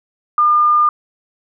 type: tone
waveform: sine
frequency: 1207 Hz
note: D6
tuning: 47 cents sharp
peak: -9 dBFS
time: 0.38-0.89 s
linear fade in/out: 2 ms
effects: none